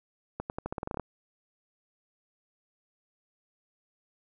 accelerating click train, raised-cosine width 1 ms, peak -19 dBFS, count 12, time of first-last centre 0.4-0.997 s, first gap 99 ms, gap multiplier 0.87, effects none

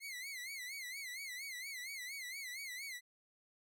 sawtooth tone with vibrato, 2100 Hz, C7, 6 cents sharp, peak -40 dBFS, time 0-3.01 s, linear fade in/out 50 ms, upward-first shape sine, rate 4.3 Hz, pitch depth 130 cents each way, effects none

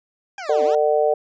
20% pulse linear two-way sweep, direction down then up, 819 to 246.9 to 478.8 Hz, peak -25 dBFS, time 0.38-0.75 s, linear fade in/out 2 ms, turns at 0.63 s
harmonic tone, 150 Hz, D3, 37 cents sharp, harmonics 3 / 4 / 5, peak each -19 / -18 / -22 dBFS, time 0.49-1.14 s, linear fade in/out 5 ms
effects resampled to 16000 Hz

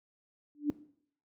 sine tone with exponential growth, 293.7 Hz, D4, in tune, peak -22 dBFS, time 0.55-0.7 s, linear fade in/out 0 ms, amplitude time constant 31 ms, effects noise-tail reverb RT60 0.6 s tail -17 dB re dry + high-pass 80 Hz 12 dB/octave

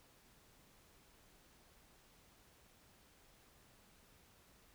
silence, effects pink hiss -67 dBFS RMS until 4.74 s

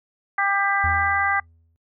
harmonic tone, 397.4 Hz, G4, 24 cents sharp, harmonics 2 / 3 / 4 / 5, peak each -24 / -24 / -24 / -24 dBFS, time 0.38-1.4 s, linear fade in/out 5 ms
triangle tone with exponential decay, 82.41 Hz, E2, in tune, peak -21 dBFS, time 0.84-1.76 s, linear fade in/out 0 ms, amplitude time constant 200 ms
effects noise-tail reverb RT60 0.1 s tail -24 dB re dry

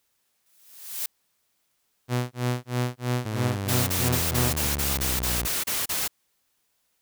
blue noise with exponential growth, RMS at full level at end -27 dBFS, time 0.46-1.06 s, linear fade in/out 2 ms, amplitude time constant 130 ms
sawtooth tone with tremolo, 123.47 Hz, B2, in tune, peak -18 dBFS, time 2.08-4.68 s, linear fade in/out 50 ms, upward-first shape sine, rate 3.1 Hz, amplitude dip 100%
sawtooth exponential sweep, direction down, 110 to 58.2 Hz, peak -24 dBFS, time 3.25-5.47 s, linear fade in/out 10 ms
white noise bursts, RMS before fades -27 dBFS, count 11, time 3.68-6.08 s, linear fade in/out 10 ms, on 190 ms, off 31 ms
effects white hiss -72 dBFS RMS until 7.01 s

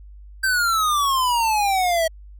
square exponential sweep, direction down, 1574 to 640 Hz, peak -18 dBFS, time 0.43-2.08 s, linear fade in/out 10 ms, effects added 50 Hz sine -39 dBFS peak until 2.39 s

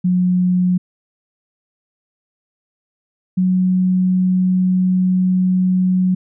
sine tone pair in turn, 181 / 184.27 Hz, F#3 / F#3, -38 / -7 cents, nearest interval unison, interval 31 cents, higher second, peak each -12 dBFS, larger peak neither, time 0.04-0.78 / 3.37-6.15 s, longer second, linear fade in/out 10 ms, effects none

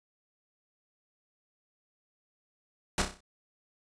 pink noise with echo, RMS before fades -27 dBFS, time 2.98-3.02 s, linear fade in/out 2 ms, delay 31 ms, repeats 6, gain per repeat -6 dB, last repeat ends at 3.206 s, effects resampled to 22050 Hz

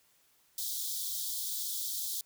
white high-pass noise, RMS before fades -36 dBFS, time 0.58-2.21 s, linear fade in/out 2 ms, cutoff 3300 Hz, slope 96 dB/octave, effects white hiss -68 dBFS RMS until 2.25 s

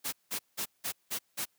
white noise bursts, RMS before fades -34 dBFS, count 6, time 0.04-1.456 s, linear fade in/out 20 ms, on 86 ms, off 180 ms, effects white hiss -73 dBFS RMS until 1.58 s + high-pass 80 Hz 12 dB/octave

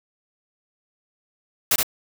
white noise with echo, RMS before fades -18 dBFS, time 1.71-1.76 s, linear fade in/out 5 ms, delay 71 ms, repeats 1, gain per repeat -3 dB, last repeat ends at 1.831 s, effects none

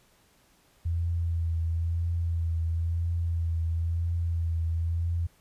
sine tone with vibrato, 83.6 Hz, E2, 25 cents sharp, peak -25 dBFS, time 0.85-5.27 s, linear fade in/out 10 ms, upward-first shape triangle, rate 0.99 Hz, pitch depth 32 cents each way, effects pink hiss -63 dBFS RMS until 5.4 s + resampled to 32000 Hz

